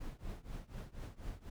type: noise with tremolo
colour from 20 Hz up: brown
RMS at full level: -42 dBFS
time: 0-1.5 s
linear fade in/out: 10 ms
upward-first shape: triangle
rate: 4.1 Hz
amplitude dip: 95%
effects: none